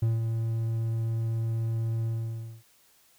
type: tone with ADSR envelope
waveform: triangle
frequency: 113.5 Hz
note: A#2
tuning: 46 cents flat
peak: -19 dBFS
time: 0.02-2.63 s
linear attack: 7 ms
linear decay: 170 ms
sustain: -5 dB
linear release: 570 ms
effects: white hiss -62 dBFS RMS until 3.18 s